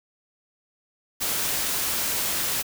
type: noise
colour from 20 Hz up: white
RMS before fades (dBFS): -26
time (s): 1.2-2.63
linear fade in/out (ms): 20
effects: none